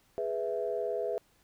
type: chord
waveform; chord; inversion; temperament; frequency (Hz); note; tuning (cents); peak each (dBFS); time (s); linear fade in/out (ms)
sine; E major; first; equal; 415.3 / 493.9 / 659.3; G#4 / B4 / E5; 0 / 0 / 0; -34; 0.18-1.18; 0
effects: tanh soft clip ceiling -20 dBFS + pink hiss -67 dBFS RMS until 1.43 s